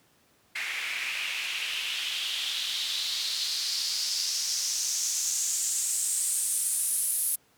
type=noise with band-pass filter sweep; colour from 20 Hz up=white; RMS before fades=-30 dBFS; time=0.55-7.36 s; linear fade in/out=10 ms; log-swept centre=2100 to 11000 Hz; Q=3.7; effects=pink hiss -64 dBFS RMS until 7.57 s + high-pass 100 Hz 12 dB/octave